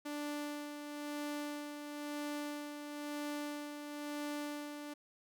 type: tone with tremolo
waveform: sawtooth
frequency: 293.7 Hz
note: D4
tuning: in tune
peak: -34 dBFS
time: 0.05-4.94 s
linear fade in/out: 10 ms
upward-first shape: sine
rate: 1 Hz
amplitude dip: 50%
effects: none